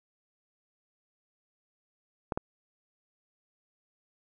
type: clicks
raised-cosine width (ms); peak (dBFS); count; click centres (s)
1; -16; 2; 2.322 / 2.375
effects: none